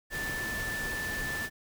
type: tone in noise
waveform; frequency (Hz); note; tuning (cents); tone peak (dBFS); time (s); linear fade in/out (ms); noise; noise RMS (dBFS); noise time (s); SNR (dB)
sine; 1760; A6; 0; -33; 0.1-1.5; 50; pink; -38; 0.1-1.5; +2
effects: none